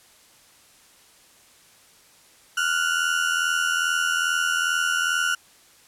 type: tone pair together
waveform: 35% pulse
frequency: 1397.6 / 1480 Hz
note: F6 / F#6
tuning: +1 / 0 cents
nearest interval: minor second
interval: 99 cents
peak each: -22 dBFS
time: 2.57-5.35 s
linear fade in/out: 5 ms
effects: white hiss -54 dBFS RMS until 5.87 s + low-pass 11000 Hz 12 dB/octave